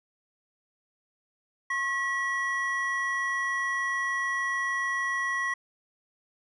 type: tone pair together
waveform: triangle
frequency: 1083.2 / 1930 Hz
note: C#6 / B6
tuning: -40 / -40 cents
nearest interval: minor seventh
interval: 1000 cents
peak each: -30 / -26 dBFS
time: 1.7-5.54 s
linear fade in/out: 5 ms
effects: resampled to 24000 Hz